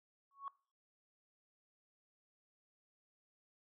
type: tone with exponential growth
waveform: sine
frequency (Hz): 1108.7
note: C#6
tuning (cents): 0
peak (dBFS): -37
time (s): 0.31-0.48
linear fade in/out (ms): 1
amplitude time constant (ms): 36
effects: noise-tail reverb RT60 0.4 s tail -22 dB re dry + tanh soft clip ceiling -34 dBFS